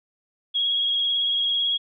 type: tone with vibrato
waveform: sine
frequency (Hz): 3300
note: G#7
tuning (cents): -12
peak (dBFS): -20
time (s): 0.54-1.78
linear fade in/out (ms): 20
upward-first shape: triangle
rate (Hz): 18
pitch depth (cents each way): 32
effects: none